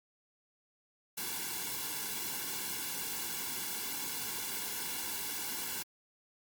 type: noise with comb filter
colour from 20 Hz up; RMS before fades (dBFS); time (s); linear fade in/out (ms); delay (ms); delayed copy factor
white; -38; 1.17-5.83; 10; 1.6; -0.95
effects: Opus 48 kbps